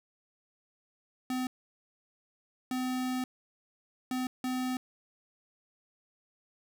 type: tone bursts at uneven times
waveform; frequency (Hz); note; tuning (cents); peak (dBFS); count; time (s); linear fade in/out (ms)
square; 254.9; C4; -45; -31; 4; 1.3-1.47 / 2.71-3.24 / 4.11-4.27 / 4.44-4.77; 2
effects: none